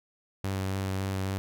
sawtooth tone with vibrato, 96.1 Hz, G2, 34 cents flat, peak -25 dBFS, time 0.44-1.38 s, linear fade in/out 0 ms, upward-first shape sine, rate 3.6 Hz, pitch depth 17 cents each way, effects none

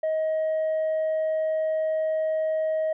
sine tone with tanh clipping, 631 Hz, D#5, 24 cents sharp, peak -23 dBFS, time 0.03-2.93 s, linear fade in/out 5 ms, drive 1 dB, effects none

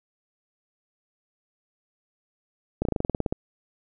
slowing click train, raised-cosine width 2 ms, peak -11 dBFS, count 12, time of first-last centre 2.82-3.325 s, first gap 32 ms, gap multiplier 1.07, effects none

